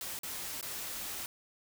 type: noise with dropouts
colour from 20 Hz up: white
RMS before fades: -40 dBFS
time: 0.01-1.26 s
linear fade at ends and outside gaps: 1 ms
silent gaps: 0.19-0.233 / 0.611-0.627 s
effects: none